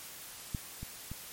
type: clicks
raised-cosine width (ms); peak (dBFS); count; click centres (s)
5; -21 / -28 / -28; 3; 0.548 / 0.83 / 1.116
effects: white hiss -47 dBFS RMS until 1.32 s + MP3 64 kbps